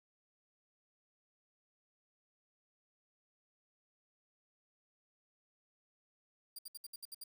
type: tone bursts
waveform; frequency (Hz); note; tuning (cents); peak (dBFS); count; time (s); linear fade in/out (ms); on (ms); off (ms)
15% pulse; 4772; D8; +27; -38; 8; 6.56-7.239; 5; 28; 65
effects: 11-bit